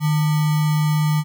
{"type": "tone with sample-and-hold", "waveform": "sine", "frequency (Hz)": 152.7, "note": "D#3", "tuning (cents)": -32, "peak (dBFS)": -15, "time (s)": [0, 1.24], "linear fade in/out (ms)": 50, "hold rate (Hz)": 1050, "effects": []}